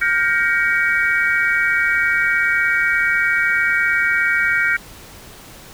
sine chord, G half-diminished seventh, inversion third, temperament just, 1411.2 / 1568 / 1881.6 / 2258 Hz, F6 / G6 / Bb6 / Db7, +18 / 0 / +16 / +31 cents, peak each -20 dBFS, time 0.01-4.77 s, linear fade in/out 10 ms, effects pink hiss -40 dBFS RMS until 5.73 s

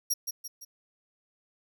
25% pulse tone with echo, 5640 Hz, F8, 16 cents sharp, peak -20 dBFS, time 0.1-0.14 s, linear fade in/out 10 ms, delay 170 ms, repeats 3, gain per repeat -6 dB, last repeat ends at 0.65 s, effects none

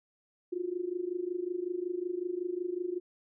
sine tone with amplitude modulation, 356.8 Hz, F4, 37 cents sharp, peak -28 dBFS, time 0.52-3 s, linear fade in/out 10 ms, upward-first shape sine, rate 25.4 Hz, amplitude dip 85%, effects none

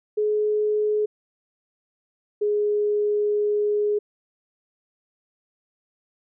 sine tone pair in turn, 423.1 / 416.6 Hz, G#4 / G#4, +32 / +5 cents, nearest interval unison, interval 27 cents, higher first, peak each -19 dBFS, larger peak neither, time 0.17-1.06 / 2.41-3.99 s, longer second, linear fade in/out 10 ms, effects none

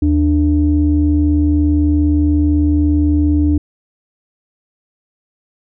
sine tone pair together, 78.4 / 296 Hz, D#2 / D4, +14 / +14 cents, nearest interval octave + major seventh, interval 2300 cents, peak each -12 / -12 dBFS, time 0.02-3.58 s, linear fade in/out 5 ms, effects tanh soft clip ceiling -3 dBFS

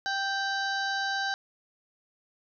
harmonic tone with a mistuned harmonic, 784 Hz, G5, in tune, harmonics 1 / 2 / 4 / 5 / 6 / 7 / 8, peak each -32 / -30 / -44 / -37 / -40 / -45 / -48 dBFS, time 0.06-1.34 s, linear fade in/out 0 ms, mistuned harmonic 4, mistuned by -57 cents, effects none

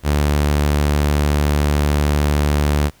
sawtooth tone, 73.42 Hz, D2, in tune, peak -10 dBFS, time 0.03-2.91 s, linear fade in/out 50 ms, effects pink hiss -52 dBFS RMS until 3 s

